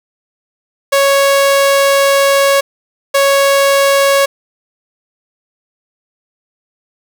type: tone pair in turn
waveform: sawtooth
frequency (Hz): 554.4 / 554.4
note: C#5 / C#5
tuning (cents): 0 / 0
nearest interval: unison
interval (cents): 0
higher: neither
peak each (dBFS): -4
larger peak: neither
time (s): 0.92-2.61 / 3.14-4.26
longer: first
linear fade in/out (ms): 10
effects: none